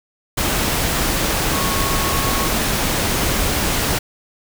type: tone in noise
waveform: sine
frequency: 1100 Hz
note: C#6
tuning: 14 cents flat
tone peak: -25 dBFS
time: 1.52-2.48 s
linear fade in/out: 10 ms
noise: pink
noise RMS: -19 dBFS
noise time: 0.37-3.99 s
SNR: -9 dB
effects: none